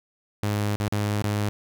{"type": "tone with dropouts", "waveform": "sawtooth", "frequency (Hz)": 103.83, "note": "G#2", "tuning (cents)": 0, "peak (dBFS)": -19, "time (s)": [0.43, 1.49], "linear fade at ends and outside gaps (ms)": 0, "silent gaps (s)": [[0.76, 0.801], [0.882, 0.924], [1.222, 1.242]], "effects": []}